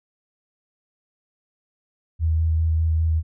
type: tone with vibrato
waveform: sine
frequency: 80.5 Hz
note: E2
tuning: 41 cents flat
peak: -17 dBFS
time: 2.19-3.23 s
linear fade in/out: 50 ms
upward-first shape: square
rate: 5 Hz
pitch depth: 13 cents each way
effects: none